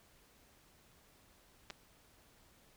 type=clicks; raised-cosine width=0.2 ms; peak=-28 dBFS; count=2; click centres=1.701 / 1.706 s; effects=pink hiss -66 dBFS RMS until 2.76 s